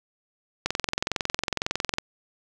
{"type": "click train", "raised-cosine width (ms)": 0.2, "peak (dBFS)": -7, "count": 30, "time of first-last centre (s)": [0.66, 1.984], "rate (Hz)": 21.9, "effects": []}